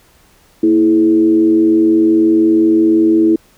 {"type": "tone with frequency modulation", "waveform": "sine", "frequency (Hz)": 327.4, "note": "E4", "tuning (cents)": -12, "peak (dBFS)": -7, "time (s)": [0.63, 3.36], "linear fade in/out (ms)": 5, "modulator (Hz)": 94.2, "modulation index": 0.54, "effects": ["pink hiss -50 dBFS RMS until 3.57 s"]}